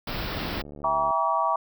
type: band-stop noise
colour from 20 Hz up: pink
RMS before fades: -31 dBFS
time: 0.07-0.62 s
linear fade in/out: 5 ms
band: 5300 to 15000 Hz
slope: 96 dB/octave
type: click train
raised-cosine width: 2 ms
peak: -29 dBFS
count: 56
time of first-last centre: 0.35-1.107 s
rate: 72.7 Hz
type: chord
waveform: sine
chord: E diminished seventh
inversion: none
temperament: just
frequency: 659.3 / 791.1 / 949.3 / 1139.2 Hz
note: E5 / G5 / Bb5 / Db6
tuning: 0 / +16 / +31 / +47 cents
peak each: -28 / -29 / -26 / -25 dBFS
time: 0.84-1.56 s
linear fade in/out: 2 ms
effects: none